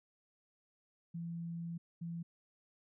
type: tone bursts at uneven times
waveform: sine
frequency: 168.6 Hz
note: E3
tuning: 39 cents sharp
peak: -39 dBFS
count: 2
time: 1.14-1.78 / 2.01-2.23 s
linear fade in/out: 10 ms
effects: none